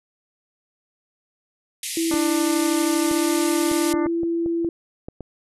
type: band-pass noise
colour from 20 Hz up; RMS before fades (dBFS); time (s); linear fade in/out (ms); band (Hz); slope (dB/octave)
white; -30; 1.83-3.93; 2; 1900 to 12000; 96
type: tone with pitch glide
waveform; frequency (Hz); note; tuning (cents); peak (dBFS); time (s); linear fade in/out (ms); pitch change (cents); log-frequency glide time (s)
sine; 329.6 to 336.1; E4 to E4; 0 to +34; -20; 1.97-4.69; 2; +34; 2.97-3.35
type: harmonic tone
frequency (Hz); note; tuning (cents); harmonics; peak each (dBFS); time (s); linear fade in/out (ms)
297; D4; +20; 1 / 2 / 3 / 4 / 5 / 6 / 7; -24 / -31 / -32 / -33 / -40 / -42 / -40; 2.11-4.07; 2
type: clicks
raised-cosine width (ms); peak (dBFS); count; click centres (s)
2; -20; 10; 2.14 / 3.113 / 3.715 / 3.94 / 4.06 / 4.233 / 4.461 / 4.647 / 5.085 / 5.207
effects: none